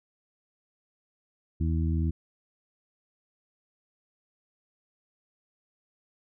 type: harmonic tone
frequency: 81 Hz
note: E2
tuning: 30 cents flat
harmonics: 1 / 2 / 3 / 4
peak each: -25 / -31 / -35 / -37 dBFS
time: 1.6-2.11 s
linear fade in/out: 10 ms
effects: none